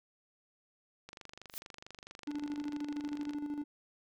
click train, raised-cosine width 0.2 ms, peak -30 dBFS, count 56, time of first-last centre 1.09-3.335 s, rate 24.5 Hz
blue noise with exponential growth, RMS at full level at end -36 dBFS, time 1.49-1.58 s, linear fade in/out 1 ms, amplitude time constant 18 ms
triangle tone with tremolo, 293 Hz, D4, 4 cents flat, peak -32 dBFS, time 2.27-3.64 s, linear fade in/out 10 ms, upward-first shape square, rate 13 Hz, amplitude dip 50%
effects none

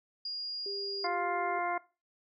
sine tone, 4843 Hz, D#8, 48 cents flat, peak -34 dBFS, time 0.25-1.07 s, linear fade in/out 5 ms
sine tone with pitch glide, 400.4 to 393.1 Hz, G4 to G4, +37 to +5 cents, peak -39 dBFS, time 0.66-1.59 s, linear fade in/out 2 ms, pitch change -32 cents, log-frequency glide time 0.77-1.33 s
harmonic tone, 350.5 Hz, F4, 6 cents sharp, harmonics 1 / 2 / 3 / 4 / 5 / 6, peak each -40 / -33 / -36 / -41 / -47 / -40 dBFS, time 1.04-1.78 s, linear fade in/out 5 ms
effects noise-tail reverb RT60 0.3 s tail -19 dB re dry

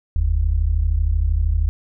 sine tone pair together, 44.88 / 77.78 Hz, F1 / D#2, +48 / 0 cents, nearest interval minor seventh, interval 952 cents, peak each -18 / -18 dBFS, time 0.16-1.69 s, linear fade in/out 0 ms, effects none

